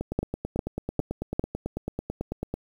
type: two click trains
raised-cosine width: 2 ms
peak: -10 / -16 dBFS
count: 4 / 24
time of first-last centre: 0.19-1.395 / 0.01-2.54 s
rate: 2.49 / 9.09 Hz
effects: 8-bit